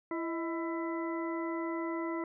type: harmonic tone with a mistuned harmonic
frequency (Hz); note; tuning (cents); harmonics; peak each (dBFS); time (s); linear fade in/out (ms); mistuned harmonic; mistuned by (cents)
333.3; E4; +19; 1 / 2 / 3 / 4 / 6; -34 / -42 / -41 / -45 / -45; 0.11-2.24; 2; 2; -80
effects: none